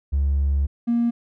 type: tone pair in turn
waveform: triangle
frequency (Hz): 70 / 235.5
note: C#2 / A#3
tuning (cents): +18 / +18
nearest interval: octave + major sixth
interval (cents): 2100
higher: second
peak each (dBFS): -14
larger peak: neither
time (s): 0.12-0.67 / 0.87-1.11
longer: first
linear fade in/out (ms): 20
effects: tanh soft clip ceiling -14 dBFS